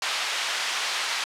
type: band-pass noise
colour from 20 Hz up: white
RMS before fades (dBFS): -28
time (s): 0.02-1.24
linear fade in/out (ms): 2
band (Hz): 880 to 4000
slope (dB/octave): 12
effects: low-pass 11000 Hz 12 dB/octave